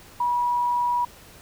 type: tone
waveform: sine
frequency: 969 Hz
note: B5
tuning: 33 cents flat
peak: -20 dBFS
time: 0.2-1.05 s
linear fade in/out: 5 ms
effects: pink hiss -48 dBFS RMS until 1.41 s